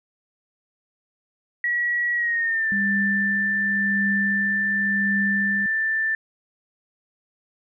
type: tone with pitch glide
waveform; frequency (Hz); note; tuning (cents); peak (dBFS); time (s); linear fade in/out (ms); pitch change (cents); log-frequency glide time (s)
sine; 1922 to 1772.7; B6 to A6; -48 to +12; -20; 1.64-6.15; 2; -140; 2.14-2.69
type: tone with tremolo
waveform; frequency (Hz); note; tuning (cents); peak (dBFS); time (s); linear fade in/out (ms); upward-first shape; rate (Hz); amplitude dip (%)
sine; 200; G3; +35; -22; 2.72-5.66; 0; triangle; 0.91; 65
effects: none